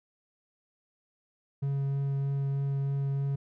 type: tone with vibrato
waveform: triangle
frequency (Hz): 138.59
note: C#3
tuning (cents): 0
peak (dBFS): -25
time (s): 1.62-3.36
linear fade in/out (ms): 10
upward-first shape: triangle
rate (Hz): 3.2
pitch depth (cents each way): 9
effects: none